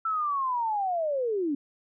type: linear sweep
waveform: sine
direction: down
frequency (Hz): 1336 to 270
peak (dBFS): -25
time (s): 0.05-1.55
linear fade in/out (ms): 5
effects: none